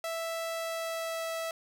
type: tone with pitch glide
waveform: sawtooth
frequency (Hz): 659.3 to 655.1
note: E5 to E5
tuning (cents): 0 to -11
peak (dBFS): -29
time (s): 0.04-1.51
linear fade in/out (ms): 2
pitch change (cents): -11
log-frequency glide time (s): 0.48-1.3
effects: none